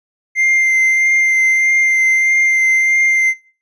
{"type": "tone with vibrato", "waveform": "triangle", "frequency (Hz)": 2093, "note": "C7", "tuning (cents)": 0, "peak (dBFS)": -9, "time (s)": [0.35, 3.34], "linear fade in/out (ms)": 50, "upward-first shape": "sine", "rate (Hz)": 1.6, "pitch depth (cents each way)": 12, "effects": ["noise-tail reverb RT60 0.4 s tail -20 dB re dry", "resampled to 22050 Hz"]}